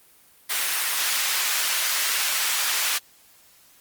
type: high-pass noise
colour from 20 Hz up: pink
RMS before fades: -24 dBFS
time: 0.49-2.99 s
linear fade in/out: 20 ms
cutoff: 1600 Hz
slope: 12 dB/octave
effects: white hiss -55 dBFS RMS until 3.8 s + Opus 32 kbps